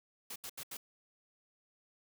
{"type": "noise bursts", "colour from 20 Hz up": "white", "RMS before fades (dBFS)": -44, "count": 4, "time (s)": [0.3, 0.77], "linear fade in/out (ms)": 5, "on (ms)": 59, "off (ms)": 78, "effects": []}